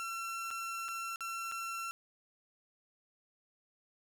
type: tone with dropouts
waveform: 30% pulse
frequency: 1353 Hz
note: E6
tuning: 45 cents sharp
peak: -35 dBFS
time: 0-1.91 s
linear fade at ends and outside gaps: 0 ms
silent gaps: 0.505-0.511 / 0.883-0.887 / 1.159-1.207 / 1.515-1.521 s
effects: none